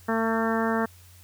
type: harmonic tone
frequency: 225.2 Hz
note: A3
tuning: 40 cents sharp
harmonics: 1 / 2 / 3 / 4 / 5 / 6 / 7 / 8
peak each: -26 / -29 / -31 / -32 / -33 / -34 / -34 / -35 dBFS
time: 0.08-0.86 s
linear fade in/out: 10 ms
effects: added 89 Hz sine -50 dBFS peak until 1.23 s + white hiss -55 dBFS RMS until 1.23 s